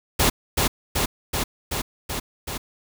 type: noise with echo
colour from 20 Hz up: pink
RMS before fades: -18 dBFS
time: 0.19-0.3 s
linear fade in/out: 10 ms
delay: 380 ms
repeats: 6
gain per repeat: -2 dB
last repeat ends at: 2.58 s
effects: none